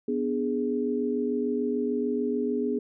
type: chord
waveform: sine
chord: G# diminished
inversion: first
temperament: equal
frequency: 246.9 / 293.7 / 415.3 Hz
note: B3 / D4 / G#4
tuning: 0 / 0 / 0 cents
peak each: -28 / -32 / -28 dBFS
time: 0.08-2.79 s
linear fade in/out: 5 ms
effects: none